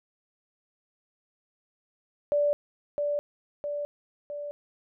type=tone with echo; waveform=sine; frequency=583 Hz; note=D5; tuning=13 cents flat; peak=-21 dBFS; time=2.32-2.53 s; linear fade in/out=0 ms; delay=660 ms; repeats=3; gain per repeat=-4 dB; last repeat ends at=4.51 s; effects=none